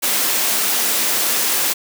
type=high-pass noise; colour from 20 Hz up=white; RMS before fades=-18 dBFS; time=0.02-1.74 s; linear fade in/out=20 ms; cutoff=200 Hz; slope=24 dB/octave; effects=none